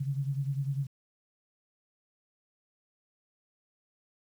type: beating tone pair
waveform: sine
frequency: 136.5 / 146.5 Hz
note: C#3 / D3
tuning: -26 / -4 cents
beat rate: 10 Hz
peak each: -30 / -35 dBFS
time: 0-0.87 s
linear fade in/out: 10 ms
effects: 10-bit